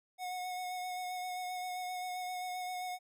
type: tone with vibrato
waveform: square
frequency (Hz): 730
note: F#5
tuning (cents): -24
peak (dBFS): -38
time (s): 0.18-2.99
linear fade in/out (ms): 50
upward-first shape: sine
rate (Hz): 7.6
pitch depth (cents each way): 17
effects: none